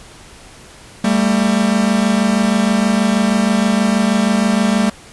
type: tone pair together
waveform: 45% pulse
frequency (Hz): 198.2 / 224.5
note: G3 / A3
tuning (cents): +19 / +35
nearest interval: major second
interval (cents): 216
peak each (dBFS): -15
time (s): 1.04-4.9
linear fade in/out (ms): 5
effects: pink hiss -40 dBFS RMS until 5.12 s + resampled to 24000 Hz